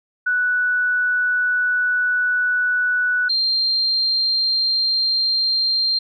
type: tone pair in turn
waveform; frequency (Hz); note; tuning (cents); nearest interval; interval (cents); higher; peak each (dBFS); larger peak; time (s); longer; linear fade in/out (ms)
sine; 1480 / 4178; F#6 / C8; 0 / -3; octave + tritone; 1797; second; -16; neither; 0.26-3.29 / 3.29-5.99; first; 10
effects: none